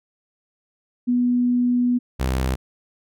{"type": "tone pair in turn", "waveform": ["sine", "sawtooth"], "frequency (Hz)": [245.2, 64.76], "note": ["B3", "C2"], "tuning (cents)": [-12, -17], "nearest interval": "octave + major seventh", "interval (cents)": 2305, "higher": "first", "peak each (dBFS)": [-16, -16], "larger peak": "neither", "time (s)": [[1.07, 1.99], [2.19, 2.56]], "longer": "first", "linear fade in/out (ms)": 20, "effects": []}